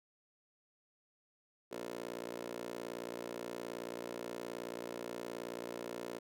15% pulse tone with high-pass filter, 58.8 Hz, A#1, 16 cents sharp, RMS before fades -44 dBFS, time 1.71-6.19 s, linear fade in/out 10 ms, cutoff 390 Hz, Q 7.8, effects none

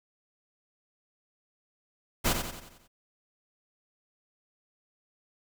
pink noise with echo, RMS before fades -25 dBFS, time 2.24-2.34 s, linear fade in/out 20 ms, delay 90 ms, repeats 6, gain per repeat -6 dB, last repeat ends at 2.88 s, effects none

